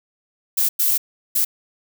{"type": "noise bursts at uneven times", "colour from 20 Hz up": "violet", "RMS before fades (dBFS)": -18, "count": 3, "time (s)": [[0.57, 0.69], [0.79, 0.98], [1.35, 1.45]], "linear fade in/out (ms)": 10, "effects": []}